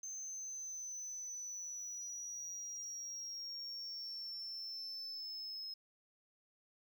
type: exponential sweep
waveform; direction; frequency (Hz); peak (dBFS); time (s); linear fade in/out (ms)
sine; down; 6272 to 5150; -40; 0.03-5.74; 5
effects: tanh soft clip ceiling -42 dBFS + 12-bit